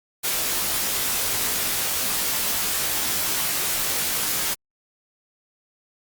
white noise with comb filter, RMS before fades -24 dBFS, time 0.23-4.55 s, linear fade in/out 20 ms, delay 18 ms, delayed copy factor -0.75, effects Opus 48 kbps

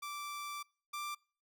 sawtooth tone pair in turn, 1169 / 1179.9 Hz, D6 / D6, -8 / +8 cents, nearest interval unison, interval 16 cents, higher second, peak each -37 / -35 dBFS, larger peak second, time 0.02-0.63 / 0.93-1.15 s, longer first, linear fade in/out 10 ms, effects noise-tail reverb RT60 0.4 s tail -25 dB re dry

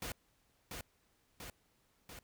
pink noise with echo, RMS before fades -42 dBFS, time 0.02-0.12 s, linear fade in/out 2 ms, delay 690 ms, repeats 3, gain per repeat -3 dB, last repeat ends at 2.19 s, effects pink hiss -74 dBFS RMS until 2.23 s

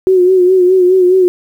sine tone with vibrato, 367.7 Hz, F#4, 11 cents flat, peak -5 dBFS, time 0.07-1.28 s, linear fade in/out 0 ms, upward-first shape sine, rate 4.8 Hz, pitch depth 52 cents each way, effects 7-bit

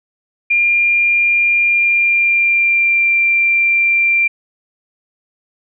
sine tone with pitch glide, 2400 to 2367 Hz, D7 to D7, +37 to +13 cents, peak -10 dBFS, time 0.5-4.28 s, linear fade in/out 10 ms, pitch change -24 cents, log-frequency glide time 1.68-3.17 s, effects none

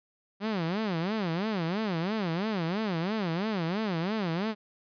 sawtooth tone with vibrato, 189.7 Hz, F#3, 43 cents sharp, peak -24 dBFS, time 0.4-4.55 s, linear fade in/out 50 ms, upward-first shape sine, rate 3 Hz, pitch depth 280 cents each way, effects resampled to 11025 Hz

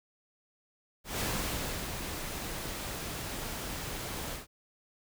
pink noise with ADSR envelope, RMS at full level -32 dBFS, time 1.04-4.47 s, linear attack 160 ms, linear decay 670 ms, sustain -6 dB, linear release 140 ms, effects none

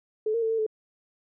sine tone with pitch steps, 432.4 / 462.2 / 446.3 / 450.2 / 434.3 Hz, A4 / A#4 / A4 / A4 / A4, -30 / -15 / +25 / +40 / -23 cents, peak -23 dBFS, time 0.26-0.665 s, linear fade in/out 5 ms, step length 81 ms, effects none

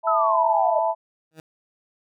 sine chord, E suspended fourth, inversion none, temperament equal, 659.3 / 880 / 987.8 Hz, E5 / A5 / B5, 0 / 0 / 0 cents, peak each -22 / -23 / -27 dBFS, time 0.03-0.95 s, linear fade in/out 50 ms
sine linear sweep, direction down, 1318.5 to 598 Hz, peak -20 dBFS, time 0.07-0.79 s, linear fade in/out 5 ms
15% pulse tone with exponential growth, 158.5 Hz, D#3, 32 cents sharp, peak -30 dBFS, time 1.31-1.4 s, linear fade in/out 2 ms, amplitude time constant 18 ms
effects none

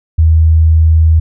sine tone, 80.1 Hz, E2, 49 cents flat, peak -4 dBFS, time 0.18-1.2 s, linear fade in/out 10 ms, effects none

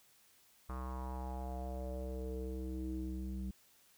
square tone with low-pass filter sweep, 64.1 Hz, C2, 35 cents flat, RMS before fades -41 dBFS, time 0.69-3.51 s, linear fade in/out 5 ms, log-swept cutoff 1200 to 230 Hz, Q 5.2, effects white hiss -67 dBFS RMS until 3.97 s

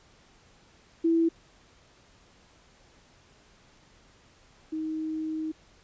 sine tone pair in turn, 330.3 / 314.7 Hz, E4 / D#4, +4 / +20 cents, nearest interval minor second, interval 84 cents, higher first, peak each -20 / -29 dBFS, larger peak first, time 1.04-1.29 / 4.72-5.52 s, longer second, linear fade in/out 10 ms, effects pink hiss -59 dBFS RMS until 5.83 s + resampled to 16000 Hz

